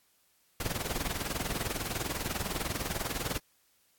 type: noise with tremolo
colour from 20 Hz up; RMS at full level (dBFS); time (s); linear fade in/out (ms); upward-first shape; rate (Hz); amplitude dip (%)
pink; -32; 0.6-3.38; 2; sine; 20; 75
effects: white hiss -69 dBFS RMS until 3.98 s + AAC 64 kbps